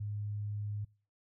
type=tone; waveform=sine; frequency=103.83 Hz; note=G#2; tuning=in tune; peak=-35 dBFS; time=0-0.85 s; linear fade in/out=10 ms; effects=noise-tail reverb RT60 0.4 s tail -24 dB re dry